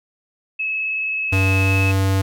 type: tone with vibrato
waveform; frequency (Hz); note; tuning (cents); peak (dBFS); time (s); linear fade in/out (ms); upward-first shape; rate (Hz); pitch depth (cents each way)
sine; 2586; E7; -34; -20; 0.59-1.92; 10; square; 19; 11
type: tone with pitch glide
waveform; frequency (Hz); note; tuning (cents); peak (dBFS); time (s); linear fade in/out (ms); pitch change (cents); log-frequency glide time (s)
square; 95.8 to 96.41; G2 to G2; -39 to -28; -16; 1.32-2.22; 10; +11; 1.58-1.73
effects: none